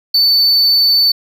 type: tone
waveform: triangle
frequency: 4512 Hz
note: C#8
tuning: 30 cents sharp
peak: -7 dBFS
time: 0.14-1.12 s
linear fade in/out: 5 ms
effects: none